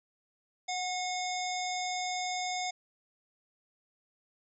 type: harmonic tone with a mistuned harmonic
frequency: 723 Hz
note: F#5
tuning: 40 cents flat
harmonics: 1 / 3 / 5 / 7 / 9 / 10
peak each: -34 / -39 / -41 / -42 / -44 / -44 dBFS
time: 0.68-2.71 s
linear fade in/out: 10 ms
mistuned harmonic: 1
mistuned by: +21 cents
effects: none